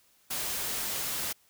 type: noise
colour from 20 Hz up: white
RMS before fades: -33 dBFS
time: 0.3-1.33 s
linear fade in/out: 10 ms
effects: white hiss -65 dBFS RMS until 1.49 s